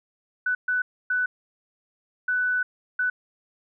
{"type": "tone bursts at uneven times", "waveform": "sine", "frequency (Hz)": 1493, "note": "F#6", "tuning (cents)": 15, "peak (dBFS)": -21, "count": 5, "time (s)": [[0.46, 0.55], [0.68, 0.82], [1.1, 1.26], [2.28, 2.63], [2.99, 3.1]], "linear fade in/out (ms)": 5, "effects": []}